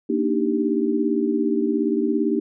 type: chord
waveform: sine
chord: Eb major seventh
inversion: second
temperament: equal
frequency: 233.1 / 293.7 / 311.1 / 392 Hz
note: Bb3 / D4 / Eb4 / G4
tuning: 0 / 0 / 0 / 0 cents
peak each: -24 dBFS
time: 0.09-2.4 s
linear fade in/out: 10 ms
effects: none